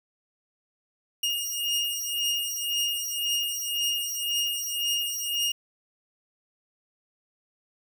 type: beating tone pair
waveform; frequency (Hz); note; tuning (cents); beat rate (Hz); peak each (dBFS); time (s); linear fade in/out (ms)
sawtooth; 2846 / 2847.9; F7 / F7; +32 / +33; 1.9; -26; 1.23-5.52; 5
effects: none